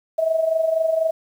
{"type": "tone with amplitude modulation", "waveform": "sine", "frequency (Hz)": 646, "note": "E5", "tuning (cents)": -35, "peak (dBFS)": -14, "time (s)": [0.18, 1.11], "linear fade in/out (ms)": 10, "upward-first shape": "sine", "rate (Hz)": 24.1, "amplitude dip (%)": 65, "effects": ["8-bit"]}